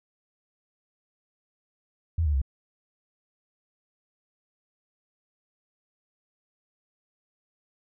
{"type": "tone with pitch steps", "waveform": "sine", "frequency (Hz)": [82.6, 74.44, 67.09], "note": ["E2", "D2", "C2"], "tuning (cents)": [4, 24, 44], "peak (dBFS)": -21, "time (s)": [2.18, 2.417], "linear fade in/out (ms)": 5, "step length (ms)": 79, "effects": []}